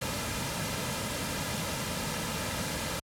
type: noise with comb filter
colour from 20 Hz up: pink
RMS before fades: -33 dBFS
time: 0.01-3 s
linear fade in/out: 10 ms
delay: 2.7 ms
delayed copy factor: -0.5
effects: high-pass 60 Hz 12 dB/octave + low-pass 12000 Hz 12 dB/octave